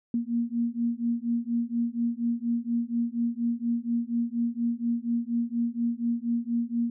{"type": "beating tone pair", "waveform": "sine", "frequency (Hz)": [233.1, 237.3], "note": ["A#3", "A#3"], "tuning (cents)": [0, 31], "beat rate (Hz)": 4.2, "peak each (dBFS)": -28, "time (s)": [0.14, 6.9], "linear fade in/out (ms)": 2, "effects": []}